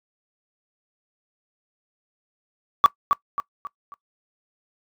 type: tone with echo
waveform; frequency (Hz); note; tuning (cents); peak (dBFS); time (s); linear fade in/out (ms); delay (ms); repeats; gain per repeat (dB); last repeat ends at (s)
sine; 1145; D6; -44; -5; 2.84-2.86; 0; 270; 4; -8; 3.94
effects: noise-tail reverb RT60 0.1 s tail -21 dB re dry + tanh soft clip ceiling -7 dBFS